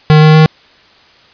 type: tone with pitch steps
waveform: square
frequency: 153.7 / 155.13 / 156.57 Hz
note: D#3 / D#3 / D#3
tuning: -21 / -5 / +11 cents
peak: -3 dBFS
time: 0.1-0.46 s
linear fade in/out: 0 ms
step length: 120 ms
effects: white hiss -44 dBFS RMS until 1.33 s + resampled to 11025 Hz